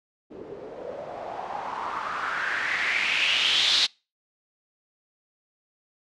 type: noise with low-pass filter sweep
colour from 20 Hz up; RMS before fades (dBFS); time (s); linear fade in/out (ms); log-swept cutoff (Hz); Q
blue; -27; 0.3-3.87; 20; 360 to 4100; 4.2
effects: noise-tail reverb RT60 0.3 s tail -26 dB re dry + low-pass 7000 Hz 12 dB/octave